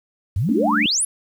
sine exponential sweep, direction up, 82.7 to 11340 Hz, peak -17 dBFS, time 0.36-1.05 s, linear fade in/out 5 ms
sine chord, G suspended second, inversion none, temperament just, 196 / 220.5 / 294 Hz, G3 / A3 / D4, 0 / +4 / +2 cents, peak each -28 / -22 / -22 dBFS, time 0.49-0.86 s, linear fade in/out 2 ms
effects 8-bit

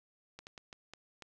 slowing click train, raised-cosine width 0.2 ms, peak -30 dBFS, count 6, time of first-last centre 0.39-1.223 s, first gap 79 ms, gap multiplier 1.38, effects none

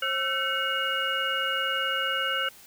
sine tone cluster, 537 / 1341 / 1523 / 2206 / 2866 Hz, C5 / E6 / F#6 / C#7 / F7, +45 / +29 / +50 / -9 / +44 cents, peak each -35 / -31 / -30 / -36 / -29 dBFS, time 0.02-2.49 s, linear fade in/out 5 ms, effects white hiss -51 dBFS RMS until 2.66 s

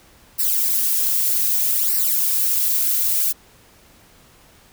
violet noise with flanger, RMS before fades -19 dBFS, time 0.38-3.33 s, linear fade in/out 20 ms, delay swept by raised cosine 0.29 to 4.39 ms, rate 0.64 Hz, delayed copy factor -0.8, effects pink hiss -51 dBFS RMS until 4.72 s

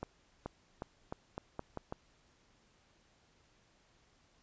accelerating click train, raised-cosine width 1 ms, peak -25 dBFS, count 8, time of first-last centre 0.03-1.924 s, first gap 430 ms, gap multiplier 0.84, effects pink hiss -69 dBFS RMS until 4.42 s + resampled to 16000 Hz

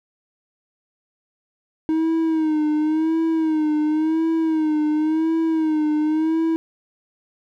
triangle tone with vibrato, 314.2 Hz, D#4, 17 cents sharp, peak -15 dBFS, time 1.89-6.56 s, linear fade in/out 0 ms, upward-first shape sine, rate 0.93 Hz, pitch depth 64 cents each way, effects none

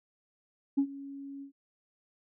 sine tone with ADSR envelope, 277.4 Hz, C#4, 1 cent sharp, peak -20 dBFS, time 0.77-1.52 s, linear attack 15 ms, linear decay 76 ms, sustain -20 dB, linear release 100 ms, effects tanh soft clip ceiling -19 dBFS

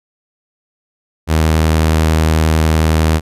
sawtooth tone with vibrato, 79.2 Hz, D#2, 31 cents sharp, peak -6 dBFS, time 1.27-3.21 s, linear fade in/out 50 ms, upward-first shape sine, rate 11 Hz, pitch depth 11 cents each way, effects resampled to 32000 Hz

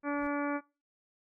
brown noise with exponential growth, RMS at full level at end -50 dBFS, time 0-0.27 s, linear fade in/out 0 ms, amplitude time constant 58 ms
harmonic tone, 288.1 Hz, D4, 33 cents flat, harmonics 1 / 2 / 3 / 4 / 5 / 6 / 7 / 8, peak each -32 / -37 / -41 / -39 / -41 / -45 / -50 / -46 dBFS, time 0.03-0.61 s, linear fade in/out 50 ms
effects noise-tail reverb RT60 0.3 s tail -22 dB re dry

